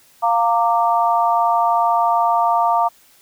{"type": "chord", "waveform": "sine", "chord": "Bb major", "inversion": "second", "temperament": "equal with one note detuned", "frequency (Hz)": [698.5, 921.1, 1174.7], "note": ["F5", "Bb5", "D6"], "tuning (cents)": [0, -21, 0], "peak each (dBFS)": [-17, -17, -20], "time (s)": [0.22, 2.89], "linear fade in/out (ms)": 20, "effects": ["white hiss -52 dBFS RMS until 3.21 s"]}